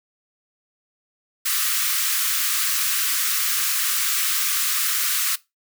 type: high-pass noise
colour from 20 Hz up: white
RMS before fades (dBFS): -22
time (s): 1.45-5.36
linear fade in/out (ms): 10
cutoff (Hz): 1100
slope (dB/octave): 96
effects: noise-tail reverb RT60 0.2 s tail -19 dB re dry